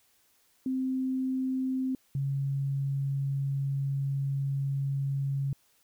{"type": "tone pair in turn", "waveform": "sine", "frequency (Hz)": [260.6, 138.05], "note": ["C4", "C#3"], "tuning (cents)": [-7, -7], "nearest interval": "major seventh", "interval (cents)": 1100, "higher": "first", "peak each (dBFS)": [-27, -27], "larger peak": "neither", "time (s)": [[0.66, 1.95], [2.15, 5.53]], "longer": "second", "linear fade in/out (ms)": 2, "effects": ["white hiss -67 dBFS RMS until 5.83 s"]}